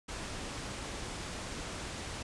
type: low-pass noise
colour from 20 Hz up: pink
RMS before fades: -41 dBFS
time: 0.08-2.23 s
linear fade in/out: 10 ms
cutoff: 9200 Hz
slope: 24 dB/octave
effects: resampled to 24000 Hz